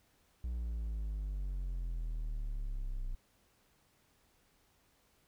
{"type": "exponential sweep", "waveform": "triangle", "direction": "down", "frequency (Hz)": [61.1, 30.87], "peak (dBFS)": -33, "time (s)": [0.44, 3.15], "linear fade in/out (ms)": 0, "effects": ["pink hiss -71 dBFS RMS until 5.27 s"]}